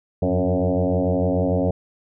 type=tone with frequency modulation; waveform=sine; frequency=185 Hz; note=F#3; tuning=in tune; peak=-17 dBFS; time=0.22-1.71 s; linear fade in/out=5 ms; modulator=90.8 Hz; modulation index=5.2; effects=none